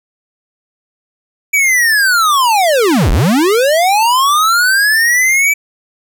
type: linear two-way sweep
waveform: square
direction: down then up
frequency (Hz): 2321 to 31.05 to 2321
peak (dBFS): -9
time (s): 1.53-5.54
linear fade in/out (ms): 10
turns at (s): 3.11
effects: none